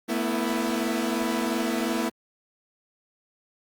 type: chord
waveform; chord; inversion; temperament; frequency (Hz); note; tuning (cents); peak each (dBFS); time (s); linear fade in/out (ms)
sawtooth; A suspended second; none; equal with one note detuned; 224 / 246.9 / 329.6; A3 / B3 / E4; +31 / 0 / 0; -25; 0.08-2.1; 20
effects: Opus 32 kbps